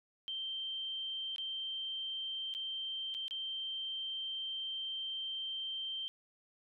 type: tone with dropouts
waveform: sine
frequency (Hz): 3136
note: G7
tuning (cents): 0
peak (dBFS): -37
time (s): 0.28-6.08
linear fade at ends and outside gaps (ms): 0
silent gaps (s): 1.361-1.382 / 2.539-2.549 / 3.142-3.148 / 3.281-3.309
effects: none